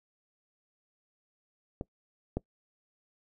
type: clicks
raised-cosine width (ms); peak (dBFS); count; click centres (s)
2; -21 / -17; 2; 1.811 / 2.37
effects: noise-tail reverb RT60 0.1 s tail -23 dB re dry